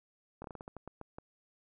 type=slowing click train; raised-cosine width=1 ms; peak=-30 dBFS; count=11; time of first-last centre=0.42-1.185 s; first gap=23 ms; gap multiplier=1.25; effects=none